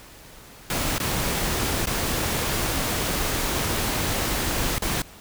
pink noise with dropouts, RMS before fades -25 dBFS, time 0.7-5.02 s, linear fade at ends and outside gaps 2 ms, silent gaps 0.982-1 / 1.858-1.87 / 4.784-4.821 s, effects pink hiss -46 dBFS RMS until 5.2 s

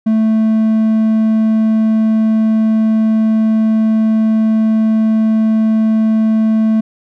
triangle tone, 220 Hz, A3, in tune, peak -7 dBFS, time 0.06-6.81 s, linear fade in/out 10 ms, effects none

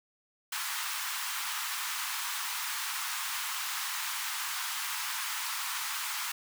pink high-pass noise, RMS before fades -35 dBFS, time 0.52-6.32 s, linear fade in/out 5 ms, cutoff 920 Hz, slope 48 dB/octave, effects none

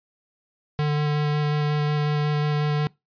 square tone with vibrato, 148.9 Hz, D3, 24 cents sharp, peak -21 dBFS, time 0.79-2.87 s, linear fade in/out 0 ms, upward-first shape square, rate 5.5 Hz, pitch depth 8 cents each way, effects noise-tail reverb RT60 0.2 s tail -23 dB re dry + resampled to 11025 Hz

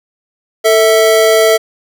square tone pair together, 444.2 / 653 Hz, A4 / E5, +16 / -17 cents, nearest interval perfect fifth, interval 667 cents, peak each -10 dBFS, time 0.64-1.58 s, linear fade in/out 20 ms, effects 7-bit

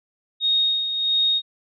sine tone with tremolo, 3727 Hz, A#7, 1 cent flat, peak -16 dBFS, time 0.4-1.42 s, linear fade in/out 50 ms, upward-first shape sine, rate 1.5 Hz, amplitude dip 55%, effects none

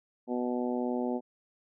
harmonic tone, 123.3 Hz, B2, 2 cents flat, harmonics 2 / 3 / 4 / 5 / 6 / 7, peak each -31 / -35 / -37 / -39 / -41 / -42 dBFS, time 0.27-1.21 s, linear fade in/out 50 ms, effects none

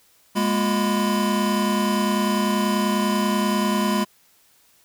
square tone cluster, 207.3 / 237.5 / 355.7 / 998 Hz, G#3 / A#3 / F4 / B5, -3 / +33 / +32 / +18 cents, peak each -22 / -28 / -29 / -27 dBFS, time 0.35-4.05 s, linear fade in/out 20 ms, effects white hiss -58 dBFS RMS until 4.84 s

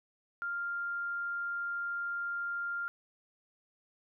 sine tone, 1396.9 Hz, F6, in tune, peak -33 dBFS, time 0.42-2.88 s, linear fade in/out 0 ms, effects none

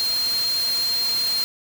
sine tone in noise, 4197 Hz, C8, 5 cents sharp, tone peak -20 dBFS, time 0-1.44 s, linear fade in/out 0 ms, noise white, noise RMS -31 dBFS, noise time 0-1.44 s, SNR +8 dB, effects none

